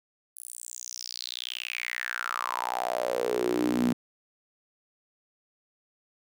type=tone with high-pass filter sweep; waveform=sawtooth; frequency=60.8 Hz; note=B1; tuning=26 cents flat; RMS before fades=-31 dBFS; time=0.36-3.93 s; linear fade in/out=5 ms; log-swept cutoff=11000 to 220 Hz; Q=6.5; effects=none